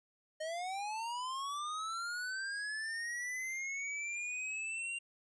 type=linear sweep; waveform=square; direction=up; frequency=613 to 2786 Hz; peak=-38 dBFS; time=0.4-4.99 s; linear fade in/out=10 ms; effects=resampled to 22050 Hz